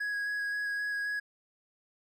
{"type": "tone with vibrato", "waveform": "triangle", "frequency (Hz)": 1661.2, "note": "G#6", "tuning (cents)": 0, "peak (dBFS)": -29, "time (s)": [0, 1.2], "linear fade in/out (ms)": 10, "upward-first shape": "square", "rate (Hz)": 3.8, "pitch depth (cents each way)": 9, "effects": []}